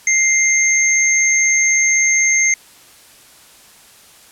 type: tone pair together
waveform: sine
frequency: 2093 / 6372 Hz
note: C7 / G8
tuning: 0 / +27 cents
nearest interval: octave + perfect fifth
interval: 1927 cents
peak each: -14 dBFS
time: 0.07-2.54 s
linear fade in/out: 2 ms
effects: white hiss -45 dBFS RMS until 4.31 s + low-pass 12000 Hz 12 dB/octave